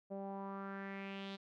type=tone with low-pass filter sweep; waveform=sawtooth; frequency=196 Hz; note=G3; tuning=in tune; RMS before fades=-45 dBFS; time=0.1-1.37 s; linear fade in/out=20 ms; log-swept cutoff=600 to 3900 Hz; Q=3.6; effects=none